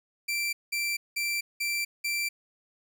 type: tone bursts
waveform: sawtooth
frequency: 2348 Hz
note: D7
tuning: 1 cent flat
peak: -24 dBFS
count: 5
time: 0.28-2.29 s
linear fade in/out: 10 ms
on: 250 ms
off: 190 ms
effects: none